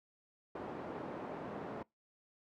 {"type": "band-pass noise", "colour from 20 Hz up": "pink", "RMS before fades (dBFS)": -44, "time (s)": [0.55, 1.83], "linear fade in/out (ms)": 5, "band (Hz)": [230, 920], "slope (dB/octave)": 12, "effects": ["noise-tail reverb RT60 0.2 s tail -25 dB re dry"]}